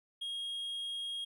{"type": "tone", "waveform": "triangle", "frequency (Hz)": 3265, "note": "G#7", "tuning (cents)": -30, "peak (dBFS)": -35, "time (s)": [0.21, 1.25], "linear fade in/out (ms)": 10, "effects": []}